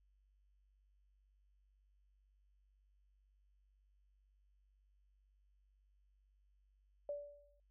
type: tone with exponential decay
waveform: sine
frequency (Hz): 579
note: D5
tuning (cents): -25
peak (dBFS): -37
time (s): 7.09-7.6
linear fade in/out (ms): 2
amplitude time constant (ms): 110
effects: noise-tail reverb RT60 0.1 s tail -24 dB re dry + added 49 Hz sine -70 dBFS peak until 7.7 s